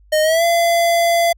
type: tone with pitch glide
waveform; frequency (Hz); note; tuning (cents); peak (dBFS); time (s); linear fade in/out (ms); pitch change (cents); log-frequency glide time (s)
square; 617 to 680.7; D#5 to F5; -15 to -45; -13; 0.12-1.33; 10; +170; 0.22-0.44
effects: added 50 Hz sine -46 dBFS peak until 1.37 s